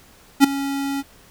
square tone with ADSR envelope, 277.2 Hz, C#4, in tune, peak -6 dBFS, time 0.4-1.03 s, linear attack 40 ms, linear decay 8 ms, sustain -17 dB, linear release 34 ms, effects pink hiss -50 dBFS RMS until 1.3 s

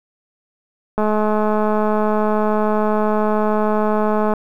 click train, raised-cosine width 1 ms, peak -6 dBFS, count 716, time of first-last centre 0.98-4.337 s, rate 213 Hz, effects 8-bit

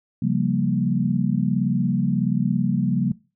sine chord, G half-diminished seventh, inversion second, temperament equal with one note detuned, 136.6 / 174.61 / 196 / 233.1 Hz, Db3 / F3 / G3 / Bb3, -25 / 0 / 0 / 0 cents, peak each -24 dBFS, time 0.22-3.12 s, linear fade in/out 5 ms, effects noise-tail reverb RT60 0.3 s tail -20 dB re dry

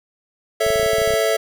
square chord, A major, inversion none, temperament equal, 440 / 554.4 / 659.3 Hz, A4 / C#5 / E5, 0 / 0 / 0 cents, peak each -21 / -24 / -20 dBFS, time 0.6-1.37 s, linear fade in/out 10 ms
clicks, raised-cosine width 5 ms, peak -20 dBFS, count 12, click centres 0.665 / 0.704 / 0.759 / 0.797 / 0.831 / 0.862 / 0.933 / 0.984 / 1.017 / 1.076 / 1.106 / 1.138 s
effects none

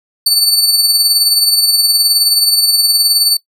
sawtooth tone with tremolo, 4500 Hz, C#8, 25 cents sharp, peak -3 dBFS, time 0.26-3.37 s, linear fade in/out 5 ms, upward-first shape triangle, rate 19 Hz, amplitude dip 55%, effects noise-tail reverb RT60 0.1 s tail -23 dB re dry

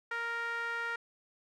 sawtooth tone with band-pass filter, 466.2 Hz, A#4, in tune, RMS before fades -36 dBFS, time 0.11-0.96 s, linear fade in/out 5 ms, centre 1600 Hz, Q 4.9, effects none

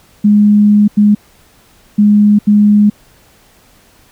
sine tone bursts at uneven times, 207.7 Hz, G#3, in tune, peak -4 dBFS, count 4, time 0.24-0.88 / 0.97-1.15 / 1.98-2.39 / 2.47-2.9 s, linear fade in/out 10 ms, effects pink hiss -47 dBFS RMS until 4.11 s

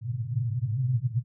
white band-pass noise, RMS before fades -28 dBFS, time 0.01-1.24 s, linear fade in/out 50 ms, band 110 to 130 Hz, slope 96 dB/octave, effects none

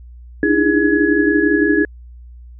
sine tone cluster, 294.9 / 306.6 / 332.5 / 410 / 1686 Hz, D4 / D#4 / E4 / G#4 / G#6, +7 / -25 / +15 / -22 / +26 cents, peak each -18 dBFS, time 0.43-1.85 s, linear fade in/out 2 ms, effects added 60 Hz sine -35 dBFS peak until 2.59 s

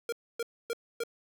square tone bursts, 466.2 Hz, A#4, in tune, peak -31 dBFS, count 4, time 0.09-1.036 s, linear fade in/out 2 ms, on 34 ms, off 270 ms, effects none

